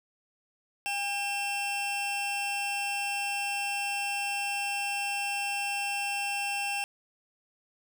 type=tone pair together; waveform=40% pulse; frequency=802.7 / 2700 Hz; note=G5 / E7; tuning=+41 / +41 cents; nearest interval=octave + major sixth; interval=2100 cents; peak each=-33 / -30 dBFS; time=0.86-6.84 s; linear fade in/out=0 ms; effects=none